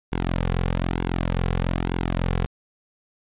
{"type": "tone with flanger", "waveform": "sawtooth", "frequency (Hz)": 43.65, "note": "F1", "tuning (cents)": 0, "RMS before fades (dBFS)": -24, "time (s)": [0.12, 2.46], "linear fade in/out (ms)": 0, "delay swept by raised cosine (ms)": [1.6, 3.3], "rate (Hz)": 1.1, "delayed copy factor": -0.65, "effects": ["resampled to 8000 Hz"]}